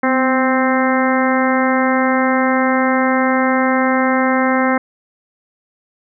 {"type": "harmonic tone with a mistuned harmonic", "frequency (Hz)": 261.6, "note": "C4", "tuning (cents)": 0, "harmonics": [1, 2, 3, 4, 5, 6, 7, 8], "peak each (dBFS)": [-16, -19, -21, -22, -23, -24, -24, -25], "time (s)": [0.03, 4.78], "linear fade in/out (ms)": 5, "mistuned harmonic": 1, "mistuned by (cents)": -37, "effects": []}